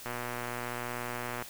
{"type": "click train", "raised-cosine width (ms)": 0.5, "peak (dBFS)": -21, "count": 166, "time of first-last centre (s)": [0.06, 1.424], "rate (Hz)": 121, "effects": ["white hiss -47 dBFS RMS until 1.49 s"]}